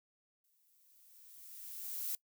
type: noise with exponential growth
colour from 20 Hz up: violet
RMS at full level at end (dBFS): -37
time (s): 0.44-2.15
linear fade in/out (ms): 2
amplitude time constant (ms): 370
effects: noise-tail reverb RT60 0.1 s tail -21 dB re dry